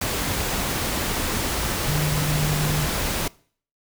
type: tone in noise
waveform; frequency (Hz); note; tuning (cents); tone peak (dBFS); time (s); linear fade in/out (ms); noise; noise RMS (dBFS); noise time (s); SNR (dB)
sine; 150.4; D3; +42; -22; 1.88-2.86; 5; pink; -25; 0.01-3.28; 0
effects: noise-tail reverb RT60 0.5 s tail -23 dB re dry